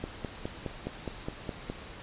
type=click train; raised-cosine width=2 ms; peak=-20 dBFS; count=9; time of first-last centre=0.04-1.7 s; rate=4.82 Hz; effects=pink hiss -45 dBFS RMS until 2.02 s + resampled to 8000 Hz